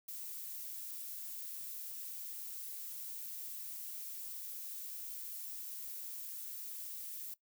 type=noise; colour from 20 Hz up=violet; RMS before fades=-45 dBFS; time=0.08-7.34 s; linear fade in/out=5 ms; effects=noise-tail reverb RT60 0.1 s tail -18 dB re dry